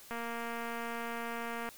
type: click train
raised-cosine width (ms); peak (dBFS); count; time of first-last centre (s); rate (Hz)
0.5; -25; 369; 0.11-1.689; 233
effects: white hiss -54 dBFS RMS until 1.77 s